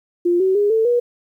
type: tone with pitch steps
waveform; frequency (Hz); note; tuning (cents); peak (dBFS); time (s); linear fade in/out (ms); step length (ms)
sine; 349.2 / 378.6 / 410.5 / 445.1 / 482.6; F4 / F#4 / G#4 / A4 / B4; 0 / +40 / -20 / +20 / -40; -13; 0.25-1; 10; 150
effects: 9-bit